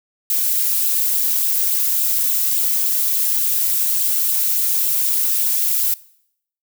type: noise with flanger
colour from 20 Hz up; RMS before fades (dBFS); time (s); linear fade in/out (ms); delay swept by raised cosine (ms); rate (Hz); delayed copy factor
violet; -18; 0.3-5.94; 2; 0.24 to 3.84; 3.5; +0.55
effects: noise-tail reverb RT60 0.7 s tail -21 dB re dry

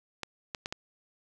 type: clicks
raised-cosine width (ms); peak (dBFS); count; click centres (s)
0.2; -17; 4; 0.233 / 0.548 / 0.659 / 0.725
effects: none

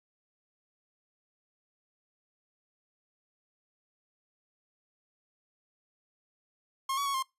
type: tone with pitch steps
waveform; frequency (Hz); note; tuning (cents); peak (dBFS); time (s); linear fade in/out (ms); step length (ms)
45% pulse; 1074 / 1129 / 1110 / 1059; C6 / C#6 / C#6 / C6; +45 / +31 / +2 / +21; -29; 6.89-7.226; 5; 84
effects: noise-tail reverb RT60 0.2 s tail -23 dB re dry + resampled to 32000 Hz

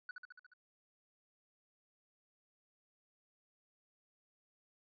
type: tone with echo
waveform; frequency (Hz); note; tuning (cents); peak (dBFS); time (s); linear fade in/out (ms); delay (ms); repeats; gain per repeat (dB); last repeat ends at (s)
triangle; 1480; F#6; 0; -40; 0.09-0.11; 2; 71; 6; -3; 0.536
effects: resampled to 11025 Hz

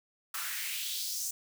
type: noise with high-pass filter sweep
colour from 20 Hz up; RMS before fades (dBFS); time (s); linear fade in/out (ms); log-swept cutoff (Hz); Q
white; -36; 0.34-1.31; 5; 1200 to 7000; 2.7
effects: none

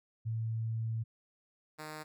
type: tone pair in turn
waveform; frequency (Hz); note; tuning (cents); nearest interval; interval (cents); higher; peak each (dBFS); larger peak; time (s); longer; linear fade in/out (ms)
sine / 5% pulse; 112.6 / 154.22; A2 / D#3; +40 / -15; perfect fourth; 545; second; -32 / -31; second; 0.25-1.04 / 1.78-2.04; first; 20
effects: none

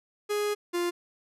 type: tone pair in turn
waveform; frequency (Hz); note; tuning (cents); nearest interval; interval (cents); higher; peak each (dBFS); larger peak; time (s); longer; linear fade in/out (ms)
45% pulse; 415.3 / 349.2; G#4 / F4; 0 / 0; minor third; 300; first; -26; neither; 0.29-0.55 / 0.73-0.91; first; 20
effects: resampled to 32000 Hz

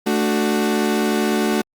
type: chord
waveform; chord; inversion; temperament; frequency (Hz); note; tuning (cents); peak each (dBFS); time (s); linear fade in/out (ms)
35% pulse; D major; second; equal; 220 / 293.7 / 370; A3 / D4 / F#4; 0 / 0 / 0; -18 / -22 / -20; 0.06-1.62; 10
effects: Opus 48 kbps

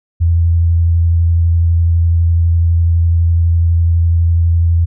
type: tone with vibrato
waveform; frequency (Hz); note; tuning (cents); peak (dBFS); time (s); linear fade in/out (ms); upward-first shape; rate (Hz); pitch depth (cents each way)
sine; 84.1; E2; +35; -8; 0.2-4.86; 20; sine; 12; 16
effects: none

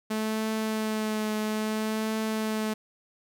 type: tone with vibrato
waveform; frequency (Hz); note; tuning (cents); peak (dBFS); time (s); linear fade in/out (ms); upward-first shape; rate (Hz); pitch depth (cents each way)
sawtooth; 216.9; A3; -25; -23; 0.1-2.74; 10; triangle; 0.6; 21
effects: none

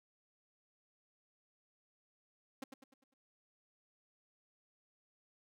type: tone with echo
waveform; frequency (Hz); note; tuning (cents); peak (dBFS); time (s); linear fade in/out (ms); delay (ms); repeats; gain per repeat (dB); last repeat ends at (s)
sawtooth; 267.1; C4; +36; -37; 2.62-2.64; 5; 100; 5; -7; 3.14
effects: none

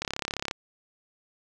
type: click train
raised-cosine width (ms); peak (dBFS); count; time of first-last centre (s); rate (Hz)
0.2; -12; 18; 0.02-0.511; 34.6
effects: none

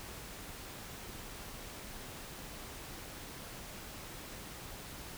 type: silence
effects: pink hiss -47 dBFS RMS until 5.17 s

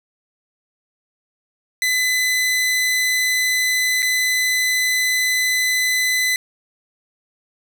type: tone with dropouts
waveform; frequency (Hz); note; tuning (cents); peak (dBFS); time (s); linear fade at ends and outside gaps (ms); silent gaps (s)
sawtooth; 2011; B6; +31; -13; 1.82-6.36; 1; 4.022-4.027
effects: none

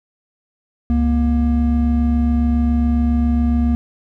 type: tone pair together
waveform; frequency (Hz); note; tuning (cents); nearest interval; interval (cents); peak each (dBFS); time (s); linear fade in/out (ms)
triangle; 69.94 / 237.1; C#2 / A#3; +16 / +30; octave + major sixth; 2114; -14; 0.9-3.75; 0
effects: none

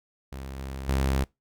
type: tone with level steps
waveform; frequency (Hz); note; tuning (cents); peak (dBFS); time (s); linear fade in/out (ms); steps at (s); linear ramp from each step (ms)
sawtooth; 67; C2; +42; -32 / -30 / -19; 0.32-1.24; 5; 0.58 / 0.88; 5
effects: noise-tail reverb RT60 0.2 s tail -24 dB re dry

